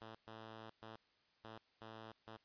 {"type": "tone bursts at uneven times", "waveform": "5% pulse", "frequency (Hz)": 111.1, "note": "A2", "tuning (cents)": 17, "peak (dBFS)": -40, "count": 6, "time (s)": [[0.01, 0.15], [0.27, 0.7], [0.82, 0.96], [1.44, 1.58], [1.81, 2.12], [2.27, 2.37]], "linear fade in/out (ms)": 5, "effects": ["white hiss -75 dBFS RMS until 2.44 s", "resampled to 11025 Hz"]}